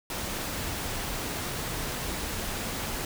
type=noise; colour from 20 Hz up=pink; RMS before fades=-33 dBFS; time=0.1-3.05 s; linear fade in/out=2 ms; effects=none